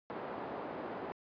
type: band-pass noise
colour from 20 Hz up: pink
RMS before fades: -42 dBFS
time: 0.1-1.12 s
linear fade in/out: 0 ms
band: 320 to 970 Hz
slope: 12 dB/octave
effects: resampled to 11025 Hz